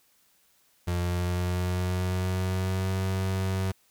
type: tone with pitch glide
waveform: 35% pulse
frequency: 87.9 to 94.75 Hz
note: F2 to F#2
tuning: +12 to +42 cents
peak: -24 dBFS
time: 0.87-3.72 s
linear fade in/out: 10 ms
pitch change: +130 cents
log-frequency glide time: 0.99-2.96 s
effects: white hiss -65 dBFS RMS until 3.9 s